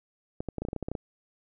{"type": "clicks", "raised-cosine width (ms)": 2, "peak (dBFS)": -19, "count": 12, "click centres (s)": [0.405, 0.487, 0.583, 0.62, 0.651, 0.686, 0.731, 0.763, 0.827, 0.885, 0.916, 0.952], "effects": []}